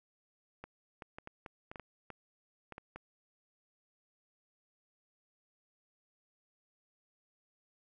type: clicks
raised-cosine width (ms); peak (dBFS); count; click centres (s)
0.5; -30; 12; 0.64 / 1.022 / 1.185 / 1.274 / 1.462 / 1.715 / 1.758 / 1.797 / 2.103 / 2.723 / 2.781 / 2.96
effects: none